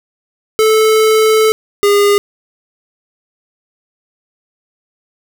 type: tone pair in turn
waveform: square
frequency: 436.6 / 407.1 Hz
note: A4 / G#4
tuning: -13 / -35 cents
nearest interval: minor second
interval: 122 cents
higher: first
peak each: -8 dBFS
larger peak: neither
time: 0.59-1.52 / 1.83-2.18 s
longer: first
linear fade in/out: 0 ms
effects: none